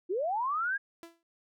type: linear sweep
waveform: sine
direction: up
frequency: 328.5 to 1661.2 Hz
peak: -28 dBFS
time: 0.09-0.78 s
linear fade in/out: 20 ms
type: tone with exponential decay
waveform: sawtooth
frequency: 335.3 Hz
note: E4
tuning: 30 cents sharp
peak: -38 dBFS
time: 1.03-1.23 s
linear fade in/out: 0 ms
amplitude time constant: 42 ms
effects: none